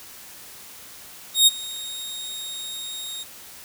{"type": "tone with ADSR envelope", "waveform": "sawtooth", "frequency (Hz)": 3729, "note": "A#7", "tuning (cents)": 0, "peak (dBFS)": -7, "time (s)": [1.34, 3.24], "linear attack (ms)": 130, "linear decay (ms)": 26, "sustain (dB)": -21, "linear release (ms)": 19, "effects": ["white hiss -43 dBFS RMS until 3.64 s"]}